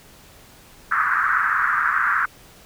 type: band-pass noise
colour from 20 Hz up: pink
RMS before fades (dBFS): -20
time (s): 0.91-2.26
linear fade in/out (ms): 10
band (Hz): 1200 to 1700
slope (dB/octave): 48
effects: pink hiss -48 dBFS RMS until 2.65 s